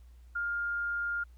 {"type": "tone", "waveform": "sine", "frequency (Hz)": 1408, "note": "F6", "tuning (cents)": 14, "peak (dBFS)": -30, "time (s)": [0.35, 1.24], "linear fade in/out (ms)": 10, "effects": ["added 60 Hz sine -51 dBFS peak until 1.37 s", "pink hiss -71 dBFS RMS until 1.37 s"]}